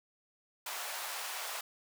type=high-pass noise; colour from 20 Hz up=pink; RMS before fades=-40 dBFS; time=0.66-1.61 s; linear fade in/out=5 ms; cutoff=670 Hz; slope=24 dB/octave; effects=none